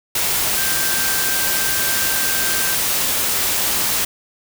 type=tone in noise; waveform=sine; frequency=1568 Hz; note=G6; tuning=in tune; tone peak=-26 dBFS; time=0.57-2.75 s; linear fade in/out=5 ms; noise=white; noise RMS=-19 dBFS; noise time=0.15-4.05 s; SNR=-10 dB; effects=none